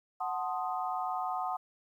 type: chord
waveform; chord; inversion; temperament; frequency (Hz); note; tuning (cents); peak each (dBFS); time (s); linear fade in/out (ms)
sine; F# diminished seventh; none; equal; 740 / 880 / 1046.5 / 1244.5; F#5 / A5 / C6 / Eb6; 0 / 0 / 0 / 0; -34 / -39 / -39 / -38; 0.2-1.57; 10
effects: 11-bit